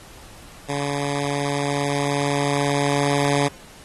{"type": "tone with level ramp", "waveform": "10% pulse", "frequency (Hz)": 142.4, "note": "C#3", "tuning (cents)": 47, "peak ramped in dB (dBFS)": [-15, -9], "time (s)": [0.68, 3.49], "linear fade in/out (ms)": 20, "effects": ["pink hiss -45 dBFS RMS until 3.84 s", "AAC 32 kbps"]}